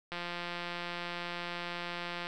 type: click train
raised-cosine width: 0.3 ms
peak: -22 dBFS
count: 375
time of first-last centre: 0.12-2.269 s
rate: 174 Hz
effects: none